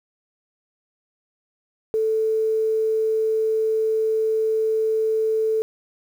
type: tone with quantisation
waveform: sine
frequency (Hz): 440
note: A4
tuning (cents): 0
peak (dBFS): -18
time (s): 1.94-5.62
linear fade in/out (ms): 0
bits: 8
effects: none